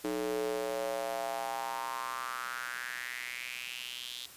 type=tone with high-pass filter sweep; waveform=square; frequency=61.7 Hz; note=B1; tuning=1 cent flat; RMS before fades=-37 dBFS; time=0.04-4.26 s; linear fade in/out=5 ms; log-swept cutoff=350 to 3600 Hz; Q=4.6; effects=white hiss -52 dBFS RMS until 4.36 s + resampled to 32000 Hz